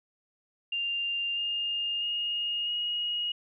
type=tone with pitch steps; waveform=sine; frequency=2794 / 2823 / 2853 / 2883 Hz; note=F7 / F7 / F7 / F#7; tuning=0 / +18 / +36 / -46 cents; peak=-28 dBFS; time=0.72-3.32 s; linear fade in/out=5 ms; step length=650 ms; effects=none